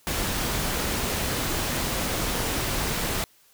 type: noise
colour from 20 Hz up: pink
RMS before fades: -27 dBFS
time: 0.07-3.24 s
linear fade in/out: 0 ms
effects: white hiss -59 dBFS RMS until 3.53 s